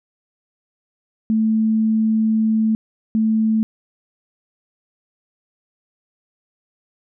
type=tone bursts at uneven times; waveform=sine; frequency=220 Hz; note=A3; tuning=in tune; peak=-14 dBFS; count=2; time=1.3-2.75 / 3.15-3.63 s; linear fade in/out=0 ms; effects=none